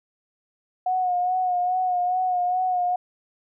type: tone with vibrato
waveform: sine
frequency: 728 Hz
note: F#5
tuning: 28 cents flat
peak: -20 dBFS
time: 0.86-2.96 s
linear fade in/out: 5 ms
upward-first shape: sine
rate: 2.4 Hz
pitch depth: 36 cents each way
effects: none